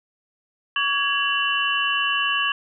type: tone cluster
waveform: sine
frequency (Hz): 1134 / 1662 / 2745 / 2965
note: C#6 / G#6 / F7 / F#7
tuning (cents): +39 / +1 / -31 / +3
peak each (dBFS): -25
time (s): 0.76-2.52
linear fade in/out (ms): 2
effects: none